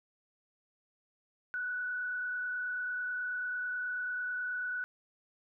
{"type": "tone with frequency modulation", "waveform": "sine", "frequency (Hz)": 1480, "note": "F#6", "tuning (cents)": 0, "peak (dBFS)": -33, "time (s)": [1.54, 4.84], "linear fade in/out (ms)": 0, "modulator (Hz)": 29.2, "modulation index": 0.72, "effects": []}